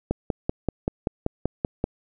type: click train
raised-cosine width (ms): 2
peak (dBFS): -9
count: 10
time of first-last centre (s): 0.11-1.841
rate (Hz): 5.2
effects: none